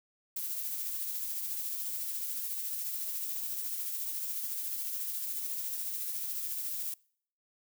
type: noise with tremolo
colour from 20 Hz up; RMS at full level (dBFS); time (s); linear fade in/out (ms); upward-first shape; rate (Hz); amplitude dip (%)
violet; -35; 0.36-6.94; 5; sine; 14; 30
effects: noise-tail reverb RT60 0.6 s tail -25 dB re dry